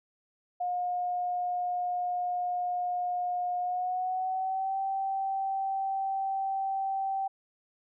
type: tone with pitch glide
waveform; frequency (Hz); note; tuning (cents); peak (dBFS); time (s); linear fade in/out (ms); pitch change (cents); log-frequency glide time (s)
sine; 716 to 776.3; F5 to G5; +43 to -17; -28; 0.6-7.28; 10; +140; 3.59-4.78
effects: none